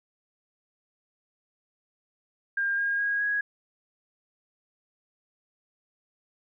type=tone with pitch steps; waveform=sine; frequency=1605 / 1622.7 / 1640.6 / 1658.7 Hz; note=G6 / G#6 / G#6 / G#6; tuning=+40 / -41 / -22 / -3 cents; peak=-24 dBFS; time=2.57-3.41 s; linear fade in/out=5 ms; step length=210 ms; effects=none